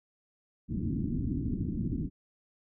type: low-pass noise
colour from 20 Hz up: white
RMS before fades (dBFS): -32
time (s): 0.68-2.1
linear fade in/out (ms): 50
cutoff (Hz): 300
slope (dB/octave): 48
effects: none